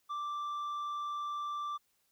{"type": "tone with tanh clipping", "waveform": "sine", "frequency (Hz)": 1174.7, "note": "D6", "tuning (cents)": 0, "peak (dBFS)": -36, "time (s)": [0.09, 1.78], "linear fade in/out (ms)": 20, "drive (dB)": 5, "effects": ["white hiss -75 dBFS RMS until 2.11 s"]}